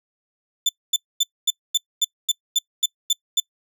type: tone bursts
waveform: 30% pulse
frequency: 3520 Hz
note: A7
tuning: in tune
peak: -13 dBFS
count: 11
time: 0.66-3.401 s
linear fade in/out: 5 ms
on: 31 ms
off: 240 ms
effects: noise-tail reverb RT60 0.1 s tail -25 dB re dry